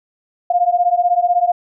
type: beating tone pair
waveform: sine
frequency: 698.5 / 714.5 Hz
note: F5 / F5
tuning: 0 / +39 cents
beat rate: 16 Hz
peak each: -15 dBFS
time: 0.5-1.52 s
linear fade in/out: 5 ms
effects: none